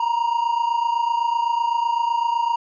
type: tone pair together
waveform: triangle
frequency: 932.3 / 960.2 Hz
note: A#5 / B5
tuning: 0 / -49 cents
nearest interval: minor second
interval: 51 cents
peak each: -18 / -22 dBFS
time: 0-2.56 s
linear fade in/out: 5 ms
effects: resampled to 16000 Hz